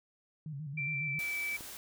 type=tone with vibrato; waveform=sine; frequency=146.83 Hz; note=D3; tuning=in tune; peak=-38 dBFS; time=0.46-1.19 s; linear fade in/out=2 ms; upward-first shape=square; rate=7.3 Hz; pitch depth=99 cents each way
type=tone with pitch glide; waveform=sine; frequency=2349 to 2310 Hz; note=D7 to D7; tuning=0 to -29 cents; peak=-33 dBFS; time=0.77-1.57 s; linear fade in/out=10 ms; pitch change=-29 cents; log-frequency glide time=0.93-1.35 s
type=noise; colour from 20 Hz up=white; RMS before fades=-46 dBFS; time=1.19-1.77 s; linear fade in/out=0 ms
type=click; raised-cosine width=2 ms; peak=-36 dBFS; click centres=1.608 s
effects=none